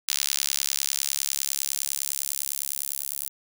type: tone with high-pass filter sweep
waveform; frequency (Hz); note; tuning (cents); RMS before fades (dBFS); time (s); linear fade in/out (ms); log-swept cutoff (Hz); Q
sawtooth; 69.9; C#2; +15; -29; 0.08-3.29; 5; 4500 to 11000; 0.97
effects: none